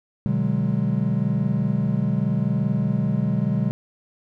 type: chord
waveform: triangle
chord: G# half-diminished seventh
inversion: first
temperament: just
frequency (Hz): 124.59 / 149.51 / 186.89 / 207.7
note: B2 / D3 / F#3 / G#3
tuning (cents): +16 / +31 / +18 / 0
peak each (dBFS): -23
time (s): 0.26-3.71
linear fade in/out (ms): 0
effects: none